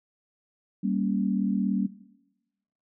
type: chord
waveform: sine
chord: G diminished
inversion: none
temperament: equal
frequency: 196 / 233.1 / 277.2 Hz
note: G3 / Bb3 / Db4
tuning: 0 / 0 / 0 cents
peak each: -26 / -29 / -31 dBFS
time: 0.83-1.87 s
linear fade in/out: 10 ms
effects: noise-tail reverb RT60 1.0 s tail -18 dB re dry